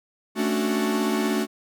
45% pulse chord, D major seventh, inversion second, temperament equal, 220 / 277.2 / 293.7 / 370 Hz, A3 / C#4 / D4 / F#4, 0 / 0 / 0 / 0 cents, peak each -25 / -30 / -29 / -27 dBFS, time 0.35-1.47 s, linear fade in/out 50 ms, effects none

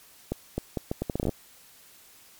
accelerating click train, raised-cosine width 2 ms, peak -14 dBFS, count 13, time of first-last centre 0.32-1.293 s, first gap 260 ms, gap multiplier 0.74, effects white hiss -54 dBFS RMS until 2.39 s + MP3 96 kbps

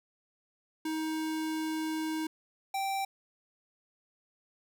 square tone pair in turn, 315.5 / 780.5 Hz, D#4 / G5, +24 / -8 cents, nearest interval octave + major third, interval 1568 cents, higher second, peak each -32 / -31 dBFS, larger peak second, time 0.85-2.27 / 2.74-3.05 s, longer first, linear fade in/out 5 ms, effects none

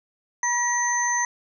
sine tone cluster, 967 / 1914 / 6180 Hz, B5 / A#6 / G8, -37 / +45 / -26 cents, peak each -25 dBFS, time 0.43-1.25 s, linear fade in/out 2 ms, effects none

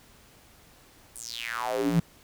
square tone with high-pass filter sweep, 58.27 Hz, A#1, in tune, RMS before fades -29 dBFS, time 1.15-2 s, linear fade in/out 5 ms, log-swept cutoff 10000 to 150 Hz, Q 5.9, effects pink hiss -56 dBFS RMS until 2.23 s

